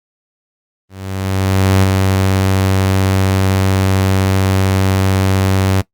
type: tone with ADSR envelope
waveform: sawtooth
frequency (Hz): 95.7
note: G2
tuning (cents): -41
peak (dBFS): -4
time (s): 0.89-5.82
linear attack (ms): 940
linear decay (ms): 13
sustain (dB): -3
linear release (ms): 17
effects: noise-tail reverb RT60 0.1 s tail -19 dB re dry + Opus 32 kbps